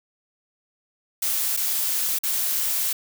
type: noise with dropouts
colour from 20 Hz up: blue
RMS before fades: -24 dBFS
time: 1.22-2.93 s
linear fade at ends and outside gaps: 5 ms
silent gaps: 1.567-1.572 / 2.188-2.234 s
effects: none